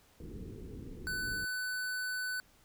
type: low-pass noise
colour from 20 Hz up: pink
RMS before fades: -45 dBFS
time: 0.2-1.45 s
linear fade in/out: 2 ms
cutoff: 480 Hz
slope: 96 dB/octave
type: tone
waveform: square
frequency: 1500 Hz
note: F#6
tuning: 23 cents sharp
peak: -35 dBFS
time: 1.07-2.4 s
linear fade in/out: 0 ms
effects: pink hiss -65 dBFS RMS until 2.64 s